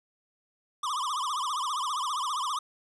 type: tone with vibrato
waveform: square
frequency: 1108.7 Hz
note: C#6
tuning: in tune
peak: -29 dBFS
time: 0.83-2.59 s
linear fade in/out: 5 ms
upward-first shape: triangle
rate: 15 Hz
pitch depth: 240 cents each way
effects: resampled to 24000 Hz + 10-bit